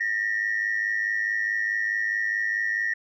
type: tone pair together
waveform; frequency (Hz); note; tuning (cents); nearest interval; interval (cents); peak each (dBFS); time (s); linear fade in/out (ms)
sine; 1807.3 / 1912; A6 / A#6; +46 / +43; minor second; 97; -25; 0-2.94; 10
effects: tanh soft clip ceiling -18 dBFS